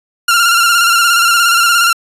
sawtooth tone with vibrato, 1387 Hz, F6, 12 cents flat, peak -4 dBFS, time 0.28-1.93 s, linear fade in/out 5 ms, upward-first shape square, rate 17 Hz, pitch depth 35 cents each way, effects resampled to 32000 Hz

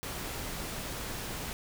pink noise, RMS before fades -38 dBFS, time 0.03-1.53 s, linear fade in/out 0 ms, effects none

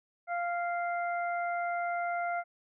harmonic tone, 696 Hz, F5, 6 cents flat, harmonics 1 / 2 / 3, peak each -31 / -37 / -41 dBFS, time 0.27-2.44 s, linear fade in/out 50 ms, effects none

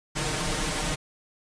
pink noise with comb filter, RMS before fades -28 dBFS, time 0.15-0.96 s, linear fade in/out 20 ms, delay 6.5 ms, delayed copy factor +1, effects resampled to 22050 Hz

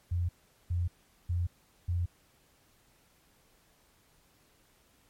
sine tone bursts, 87.31 Hz, F2, in tune, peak -27 dBFS, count 4, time 0.11-2.06 s, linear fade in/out 10 ms, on 180 ms, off 410 ms, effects pink hiss -66 dBFS RMS until 5.09 s + MP3 64 kbps

